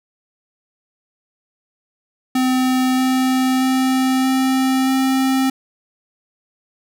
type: tone with pitch steps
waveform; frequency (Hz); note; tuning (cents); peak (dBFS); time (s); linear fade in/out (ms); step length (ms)
square; 257 / 258.8 / 260.6 / 262.4 / 264.2; C4 / C4 / C4 / C4 / C4; -31 / -19 / -7 / +5 / +17; -15; 2.35-5.5; 5; 630
effects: none

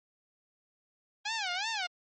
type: tone with vibrato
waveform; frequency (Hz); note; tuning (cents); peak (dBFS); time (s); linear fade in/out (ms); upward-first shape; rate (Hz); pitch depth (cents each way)
10% pulse; 802; G5; +39; -23; 1.25-1.87; 10; sine; 2.8; 220
effects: MP3 32 kbps

